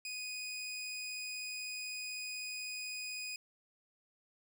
20% pulse tone, 2489 Hz, D#7, in tune, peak -35 dBFS, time 0.05-3.36 s, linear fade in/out 2 ms, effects none

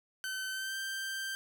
sawtooth tone with pitch glide, 1530 to 1569.4 Hz, G6 to G6, -42 to +2 cents, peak -32 dBFS, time 0.24-1.35 s, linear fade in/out 0 ms, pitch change +44 cents, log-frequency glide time 0.5-0.77 s, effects none

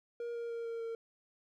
triangle tone with pitch steps, 472.3 / 468.5 / 464.7 / 461 / 457.3 Hz, A#4 / A#4 / A#4 / A#4 / A#4, +23 / +9 / -5 / -19 / -33 cents, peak -35 dBFS, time 0.2-0.95 s, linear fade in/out 2 ms, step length 150 ms, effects none

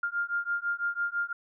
sine beating tone pair, 1400 / 1406 Hz, F6 / F6, +4 / +11 cents, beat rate 6 Hz, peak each -31 dBFS, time 0.03-1.33 s, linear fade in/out 5 ms, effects none

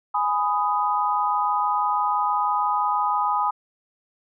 sine chord, G# minor, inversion none, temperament just, 830.6 / 996.7 / 1245.9 Hz, G#5 / B5 / D#6, 0 / +16 / +2 cents, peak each -24 dBFS, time 0.14-3.51 s, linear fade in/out 10 ms, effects none

